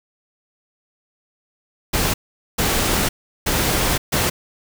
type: noise bursts at uneven times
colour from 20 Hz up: pink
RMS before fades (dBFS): -19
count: 4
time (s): 1.93-2.14 / 2.58-3.09 / 3.46-3.98 / 4.12-4.3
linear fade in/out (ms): 10
effects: none